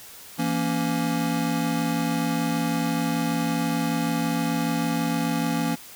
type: chord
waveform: square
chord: A# diminished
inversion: second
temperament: just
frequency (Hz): 167.82 / 233.1 / 279.7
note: E3 / A#3 / C#4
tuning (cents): +31 / 0 / +16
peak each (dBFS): -28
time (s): 0.38-5.76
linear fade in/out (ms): 20
effects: white hiss -44 dBFS RMS until 5.95 s